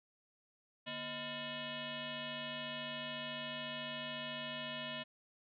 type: tone with frequency modulation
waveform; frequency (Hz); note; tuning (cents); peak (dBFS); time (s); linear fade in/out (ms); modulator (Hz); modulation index
sine; 1784; A6; +23; -40; 0.86-5.04; 20; 386; 4.3
effects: none